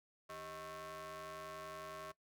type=ring-modulated tone; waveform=sawtooth; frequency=233.3 Hz; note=A#3; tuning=2 cents sharp; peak=-40 dBFS; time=0.29-2.12 s; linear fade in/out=10 ms; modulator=862 Hz; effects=noise-tail reverb RT60 0.1 s tail -18 dB re dry + high-pass 80 Hz 12 dB/octave